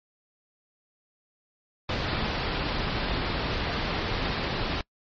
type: low-pass noise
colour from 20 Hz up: pink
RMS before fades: -29 dBFS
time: 1.89-4.81 s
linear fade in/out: 2 ms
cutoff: 4800 Hz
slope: 48 dB/octave
effects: noise-tail reverb RT60 0.1 s tail -26 dB re dry + MP3 32 kbps